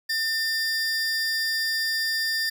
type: tone pair together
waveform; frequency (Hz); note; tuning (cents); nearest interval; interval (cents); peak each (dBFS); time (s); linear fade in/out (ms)
45% pulse; 1800 / 4805; A6 / D8; +39 / +39; octave + perfect fourth; 1700; -26; 0.09-2.5; 10
effects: none